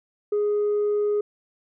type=tone; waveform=sine; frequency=415.3 Hz; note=G#4; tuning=in tune; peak=-18 dBFS; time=0.32-1.21 s; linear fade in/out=5 ms; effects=tanh soft clip ceiling -18 dBFS